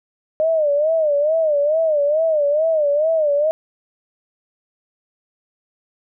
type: tone with vibrato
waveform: sine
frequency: 611 Hz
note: D#5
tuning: 32 cents flat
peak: -14 dBFS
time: 0.4-3.51 s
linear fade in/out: 0 ms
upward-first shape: sine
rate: 2.3 Hz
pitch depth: 120 cents each way
effects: none